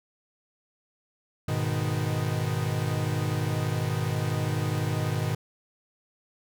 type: chord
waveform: 45% pulse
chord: G# minor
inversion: none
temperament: equal with one note detuned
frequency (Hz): 103.47 / 123.47 / 155.56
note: G#2 / B2 / D#3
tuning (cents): -6 / 0 / 0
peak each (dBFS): -30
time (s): 1.48-5.35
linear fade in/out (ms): 5
effects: none